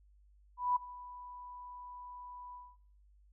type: tone with ADSR envelope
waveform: sine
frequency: 987.8 Hz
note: B5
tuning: in tune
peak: -26 dBFS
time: 0.57-2.77 s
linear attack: 190 ms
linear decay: 9 ms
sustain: -20 dB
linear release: 230 ms
effects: noise-tail reverb RT60 0.5 s tail -20 dB re dry + added 50 Hz sine -61 dBFS peak until 3.32 s